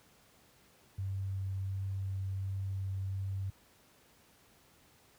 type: tone with vibrato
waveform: sine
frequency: 96.5 Hz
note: G2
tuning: 27 cents flat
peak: -33 dBFS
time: 0.98-3.5 s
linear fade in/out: 5 ms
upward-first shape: sine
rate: 1.4 Hz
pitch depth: 8 cents each way
effects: pink hiss -64 dBFS RMS until 5.18 s + high-pass 60 Hz 12 dB/octave